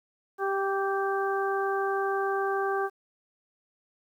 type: harmonic tone with a mistuned harmonic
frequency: 392 Hz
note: G4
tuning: in tune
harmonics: 1 / 2 / 3 / 4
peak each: -28 / -31 / -33 / -34 dBFS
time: 0.38-2.9 s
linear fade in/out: 50 ms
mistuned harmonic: 3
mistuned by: -16 cents
effects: 10-bit